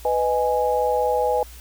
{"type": "chord", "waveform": "sine", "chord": "G# minor", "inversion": "first", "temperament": "just", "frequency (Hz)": [498.4, 623, 830.6], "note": ["B4", "D#5", "G#5"], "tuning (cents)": [16, 2, 0], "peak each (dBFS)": [-21, -25, -22], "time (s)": [0.05, 1.43], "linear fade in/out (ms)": 2, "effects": ["added 60 Hz sine -40 dBFS peak until 1.6 s", "white hiss -46 dBFS RMS until 1.6 s"]}